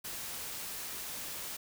white noise, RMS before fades -41 dBFS, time 0.04-1.57 s, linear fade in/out 10 ms, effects none

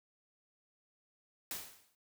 white noise with exponential decay, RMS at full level -38 dBFS, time 1.51-1.95 s, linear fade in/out 1 ms, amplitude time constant 94 ms, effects noise-tail reverb RT60 0.1 s tail -25 dB re dry

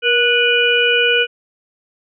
harmonic tone with a mistuned harmonic, 491.1 Hz, B4, 10 cents flat, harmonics 1 / 3 / 5 / 6, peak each -17 / -17 / -17 / -17 dBFS, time 0.02-1.27 s, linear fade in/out 50 ms, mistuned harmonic 1, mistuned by -55 cents, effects none

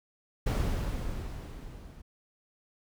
brown noise with level ramp, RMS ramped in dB -26 to -49 dBFS, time 0.46-2.02 s, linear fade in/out 10 ms, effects none

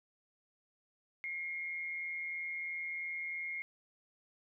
sine tone with amplitude modulation, 2145 Hz, C7, 42 cents sharp, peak -35 dBFS, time 1.24-3.62 s, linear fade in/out 0 ms, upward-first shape sine, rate 163 Hz, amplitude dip 45%, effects none

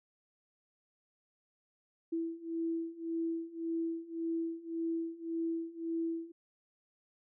sine beating tone pair, 329.4 / 331.2 Hz, E4 / E4, -1 / +8 cents, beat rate 1.8 Hz, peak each -38 / -36 dBFS, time 2.12-6.32 s, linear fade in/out 10 ms, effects none

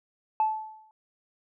sine tone with exponential decay, 870 Hz, A5, 20 cents flat, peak -18 dBFS, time 0.4-0.91 s, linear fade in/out 1 ms, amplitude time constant 110 ms, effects tanh soft clip ceiling -16 dBFS

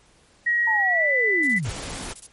sine tone with pitch glide, 1899 to 1992.3 Hz, A#6 to B6, +32 to +15 cents, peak -18 dBFS, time 0.46-1.59 s, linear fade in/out 10 ms, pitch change +83 cents, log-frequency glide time 0.77-1.11 s
sine linear sweep, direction down, 912 to 90.1 Hz, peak -24 dBFS, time 0.67-1.7 s, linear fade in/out 5 ms
violet noise bursts, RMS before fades -35 dBFS, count 13, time 1.43-2.263 s, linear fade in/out 0 ms, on 41 ms, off 25 ms
pink noise, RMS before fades -33 dBFS, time 1.64-2.14 s, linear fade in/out 20 ms
effects pink hiss -57 dBFS RMS until 2.32 s + MP3 48 kbps

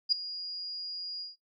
sine tone with ADSR envelope, 4861 Hz, D#8, 41 cents flat, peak -19 dBFS, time 0.09-1.36 s, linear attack 33 ms, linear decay 5 ms, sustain -17 dB, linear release 150 ms, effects noise-tail reverb RT60 0.1 s tail -17 dB re dry

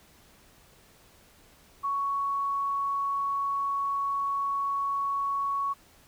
sine tone, 1114 Hz, C#6, 8 cents sharp, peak -26 dBFS, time 1.83-5.74 s, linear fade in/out 20 ms, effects pink hiss -58 dBFS RMS until 6.07 s

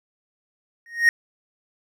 triangle tone with exponential growth, 1864.7 Hz, A#6, in tune, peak -7 dBFS, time 0.86-1.09 s, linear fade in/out 1 ms, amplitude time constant 49 ms, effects none

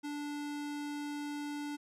square tone, 292.1 Hz, D4, 9 cents flat, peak -38 dBFS, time 0.03-1.77 s, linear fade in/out 20 ms, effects low-pass 11000 Hz 12 dB/octave

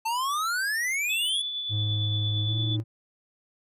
square exponential sweep, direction up, 880 to 3481 Hz, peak -26 dBFS, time 0.05-1.42 s, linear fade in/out 10 ms
sine tone with tremolo, 3467 Hz, A7, 26 cents flat, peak -28 dBFS, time 1.09-2.77 s, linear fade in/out 20 ms, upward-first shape sine, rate 8.7 Hz, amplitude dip 30%
triangle tone with pitch glide, 105.3 to 112.21 Hz, G#2 to A2, +24 to +34 cents, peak -23 dBFS, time 1.69-2.84 s, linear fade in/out 50 ms, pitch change +110 cents, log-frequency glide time 2.43-2.58 s
sine tone with exponential growth, 311.1 Hz, D#4, in tune, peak -31 dBFS, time 1.88-2.8 s, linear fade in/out 0 ms, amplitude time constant 200 ms
effects resampled to 32000 Hz

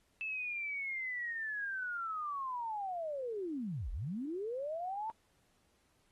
sine linear two-way sweep, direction down then up, 2637 to 33.39 to 904 Hz, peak -36 dBFS, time 0.21-5.1 s, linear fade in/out 0 ms, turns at 3.91 s, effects pink hiss -74 dBFS RMS until 6.11 s + AAC 32 kbps

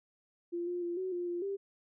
sine tone with pitch steps, 345.4 / 353.5 / 345.7 / 373.5 / 352.2 / 348.5 / 395.2 Hz, F4 / F4 / F4 / F#4 / F4 / F4 / G4, -19 / +21 / -18 / +16 / +15 / -4 / +14 cents, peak -33 dBFS, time 0.52-1.57 s, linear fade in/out 20 ms, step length 150 ms, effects none

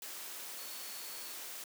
sine tone in noise, 4414 Hz, C#8, 8 cents flat, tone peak -53 dBFS, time 0.58-1.33 s, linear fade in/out 2 ms, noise white, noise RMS -45 dBFS, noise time 0.02-1.64 s, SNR -11 dB, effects high-pass 300 Hz 12 dB/octave

